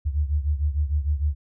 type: beating tone pair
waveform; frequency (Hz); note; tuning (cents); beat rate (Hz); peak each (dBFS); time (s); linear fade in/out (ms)
sine; 72 / 78.6; D2 / D#2; -34 / +18; 6.6; -22 / -26; 0.05-1.35; 20
effects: none